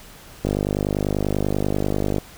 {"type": "click train", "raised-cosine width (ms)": 2, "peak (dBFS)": -8, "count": 88, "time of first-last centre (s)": [0.45, 2.183], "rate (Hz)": 50.2, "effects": ["pink hiss -44 dBFS RMS until 2.37 s"]}